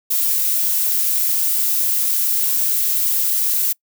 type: noise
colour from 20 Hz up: violet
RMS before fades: -18 dBFS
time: 0.1-3.73 s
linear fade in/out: 10 ms
effects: noise-tail reverb RT60 0.1 s tail -25 dB re dry